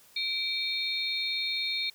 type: tone cluster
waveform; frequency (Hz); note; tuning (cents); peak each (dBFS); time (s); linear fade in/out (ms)
sine; 2324 / 3684 / 4254; D7 / A#7 / C8; -19 / -21 / +28; -33 / -32 / -33; 0.16-1.9; 5
effects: white hiss -58 dBFS RMS until 1.94 s